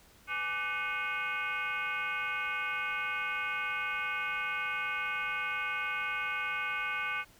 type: tone with frequency modulation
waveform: sine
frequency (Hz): 1839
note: A#6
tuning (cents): -24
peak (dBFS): -31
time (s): 0.27-7.25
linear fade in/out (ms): 50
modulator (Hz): 334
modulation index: 2.3
effects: pink hiss -60 dBFS RMS until 7.39 s